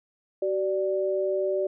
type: tone pair together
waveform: sine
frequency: 379.6 / 587.3 Hz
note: F#4 / D5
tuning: +44 / 0 cents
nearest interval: minor sixth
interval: 756 cents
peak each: -26 dBFS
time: 0.42-1.67 s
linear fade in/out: 5 ms
effects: none